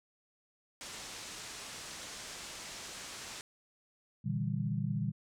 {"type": "low-pass noise", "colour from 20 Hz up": "white", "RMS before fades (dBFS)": -46, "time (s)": [0.81, 3.41], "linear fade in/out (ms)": 0, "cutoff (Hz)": 8000, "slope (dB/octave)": 24}
{"type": "chord", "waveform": "sine", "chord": "E half-diminished seventh", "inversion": "second", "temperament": "just", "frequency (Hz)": [118.67, 148.33, 164.81, 197.78], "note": ["Bb2", "D3", "E3", "G3"], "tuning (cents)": [31, 18, 0, 16], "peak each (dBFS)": [-36, -36, -39, -37], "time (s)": [4.24, 5.12], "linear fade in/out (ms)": 20}
{"effects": []}